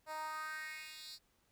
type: tone with high-pass filter sweep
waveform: 10% pulse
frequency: 310.8 Hz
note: D#4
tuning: 2 cents flat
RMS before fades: -45 dBFS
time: 0.06-1.19 s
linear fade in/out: 50 ms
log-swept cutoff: 700 to 4600 Hz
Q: 3.7
effects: pink hiss -75 dBFS RMS until 1.51 s